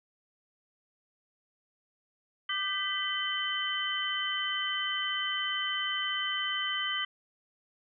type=tone cluster; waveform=sine; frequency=1197 / 1551 / 1989 / 3064 Hz; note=D6 / G6 / B6 / G7; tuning=+33 / -19 / +12 / -40 cents; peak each=-37 / -38 / -35 / -32 dBFS; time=2.49-7.05 s; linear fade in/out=5 ms; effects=none